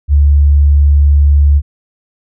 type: tone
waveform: sine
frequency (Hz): 72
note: D2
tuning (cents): -34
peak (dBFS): -4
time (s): 0.08-1.62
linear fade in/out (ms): 50
effects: none